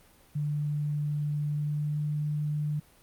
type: tone with pitch glide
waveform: sine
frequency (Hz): 147.9 to 149.45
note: D3 to D3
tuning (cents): +13 to +31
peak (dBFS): -27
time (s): 0.35-2.8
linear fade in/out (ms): 10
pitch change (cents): +18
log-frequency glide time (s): 1.51-2
effects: pink hiss -59 dBFS RMS until 3.02 s + Opus 32 kbps